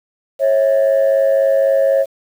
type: tone pair together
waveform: sine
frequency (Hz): 546 / 649.9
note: C#5 / E5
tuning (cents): -26 / -25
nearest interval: minor third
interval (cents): 301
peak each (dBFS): -10 / -15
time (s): 0.39-2.06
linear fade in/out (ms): 50
effects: tanh soft clip ceiling -7 dBFS + 7-bit